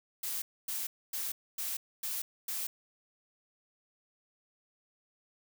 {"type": "noise bursts", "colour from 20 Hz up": "blue", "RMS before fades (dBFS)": -36, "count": 6, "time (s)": [0.23, 2.67], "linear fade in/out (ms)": 5, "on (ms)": 190, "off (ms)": 260, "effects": []}